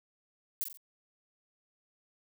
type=noise with echo; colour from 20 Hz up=violet; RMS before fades=-33 dBFS; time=0.61-0.64 s; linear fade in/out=0 ms; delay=44 ms; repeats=3; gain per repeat=-7 dB; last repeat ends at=0.772 s; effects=none